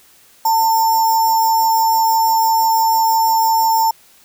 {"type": "tone with sample-and-hold", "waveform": "sine", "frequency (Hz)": 897, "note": "A5", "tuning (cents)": 33, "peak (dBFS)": -11, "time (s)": [0.45, 3.91], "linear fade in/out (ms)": 5, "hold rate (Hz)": 6300, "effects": ["white hiss -49 dBFS RMS until 4.24 s"]}